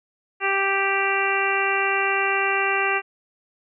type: harmonic tone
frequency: 392 Hz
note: G4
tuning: in tune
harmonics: 1 / 2 / 3 / 4 / 5 / 6 / 7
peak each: -27 / -27 / -27 / -27 / -27 / -27 / -27 dBFS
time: 0.4-3.02 s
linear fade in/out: 50 ms
effects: none